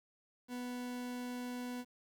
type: tone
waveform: 40% pulse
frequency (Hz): 246.9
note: B3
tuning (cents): 0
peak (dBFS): -39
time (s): 0.48-1.85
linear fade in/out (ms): 50
effects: 11-bit